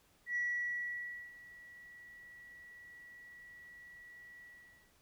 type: tone with ADSR envelope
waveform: sine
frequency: 1939 Hz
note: B6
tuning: 32 cents flat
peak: -31 dBFS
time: 0.26-4.93 s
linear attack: 97 ms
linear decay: 960 ms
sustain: -21 dB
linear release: 510 ms
effects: tanh soft clip ceiling -28 dBFS + pink hiss -69 dBFS RMS until 5.01 s